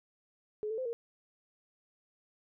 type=tone with pitch steps; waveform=sine; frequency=424.8 / 442.2 / 516 / 466.2 Hz; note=G#4 / A4 / C5 / A#4; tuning=+39 / +9 / -24 / 0 cents; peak=-33 dBFS; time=0.63-0.93 s; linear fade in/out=0 ms; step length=75 ms; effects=none